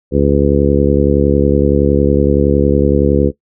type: harmonic tone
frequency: 70.8 Hz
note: C#2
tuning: 37 cents sharp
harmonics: 1 / 2 / 3 / 4 / 5 / 6 / 7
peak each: -16 / -16 / -16 / -16 / -16 / -16 / -16 dBFS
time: 0.11-3.32 s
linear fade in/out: 50 ms
effects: noise-tail reverb RT60 0.1 s tail -18 dB re dry